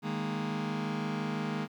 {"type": "chord", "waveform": "sawtooth", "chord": "D# suspended fourth", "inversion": "none", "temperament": "just", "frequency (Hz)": [155.56, 207.4, 233.3], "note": ["D#3", "G#3", "A#3"], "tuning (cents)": [0, -2, 2], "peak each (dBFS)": [-32, -31, -32], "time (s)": [0.02, 1.68], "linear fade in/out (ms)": 50, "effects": ["low-pass 4000 Hz 12 dB/octave", "11-bit"]}